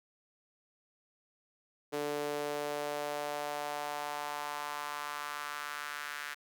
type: tone with high-pass filter sweep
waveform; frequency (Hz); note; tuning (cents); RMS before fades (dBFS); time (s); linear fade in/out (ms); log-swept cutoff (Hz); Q
sawtooth; 146.83; D3; 0; -38; 1.92-6.35; 20; 410 to 1600; 2.4
effects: none